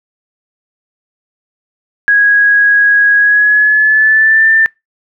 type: tone with pitch glide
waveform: sine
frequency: 1655 to 1784.1 Hz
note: G#6 to A6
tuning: -6 to +24 cents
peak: -5 dBFS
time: 2.08-4.66 s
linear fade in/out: 0 ms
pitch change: +130 cents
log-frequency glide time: 3.17-4.49 s
effects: noise-tail reverb RT60 0.2 s tail -26 dB re dry